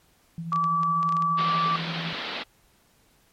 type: tone with tremolo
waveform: sine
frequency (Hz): 166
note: E3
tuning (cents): +12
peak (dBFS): -29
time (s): 0.38-2.13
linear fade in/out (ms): 0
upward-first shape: sine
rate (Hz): 12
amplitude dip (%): 45
type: tone with pitch glide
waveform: sine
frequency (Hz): 1154 to 1164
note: D6 to D6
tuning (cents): -31 to -16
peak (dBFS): -21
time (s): 0.52-1.76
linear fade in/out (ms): 2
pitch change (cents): +15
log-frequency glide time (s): 1.43-1.48
type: clicks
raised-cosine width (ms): 0.2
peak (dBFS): -22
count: 9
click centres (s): 0.53 / 0.56 / 0.641 / 0.833 / 1.03 / 1.091 / 1.124 / 1.168 / 1.223
type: band-pass noise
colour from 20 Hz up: white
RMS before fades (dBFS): -33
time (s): 1.37-2.44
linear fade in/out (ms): 20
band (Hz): 160 to 4200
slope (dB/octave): 48
effects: pink hiss -62 dBFS RMS until 3.32 s + MP3 64 kbps